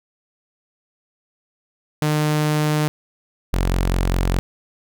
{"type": "tone pair in turn", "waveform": "sawtooth", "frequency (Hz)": [151.6, 44.92], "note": ["D#3", "F1"], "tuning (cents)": [-45, 50], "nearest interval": "octave + major sixth", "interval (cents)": 2105, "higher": "first", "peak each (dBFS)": -13, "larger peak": "neither", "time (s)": [[2.02, 2.88], [3.53, 4.39]], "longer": "neither", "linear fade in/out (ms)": 0, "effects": []}